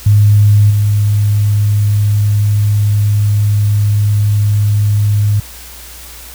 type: tone with level steps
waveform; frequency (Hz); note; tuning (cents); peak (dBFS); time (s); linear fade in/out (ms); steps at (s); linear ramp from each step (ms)
sine; 103.83; G#2; 0; -4 / -8; 0.06-5.4; 5; 0.7; 10
effects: added 60 Hz sine -35 dBFS peak until 6.34 s + white hiss -33 dBFS RMS until 6.34 s